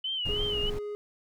sine tone with vibrato, 2989 Hz, F#7, 17 cents sharp, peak -29 dBFS, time 0.04-0.7 s, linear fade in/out 5 ms, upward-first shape sine, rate 3.1 Hz, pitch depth 96 cents each way
brown noise, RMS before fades -34 dBFS, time 0.25-0.79 s, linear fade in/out 5 ms
triangle tone, 415.3 Hz, G#4, in tune, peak -31 dBFS, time 0.29-0.95 s, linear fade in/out 0 ms
effects none

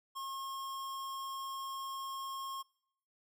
square tone, 1079 Hz, C#6, 47 cents flat, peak -40 dBFS, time 0.15-2.63 s, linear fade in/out 20 ms, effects noise-tail reverb RT60 0.8 s tail -25 dB re dry

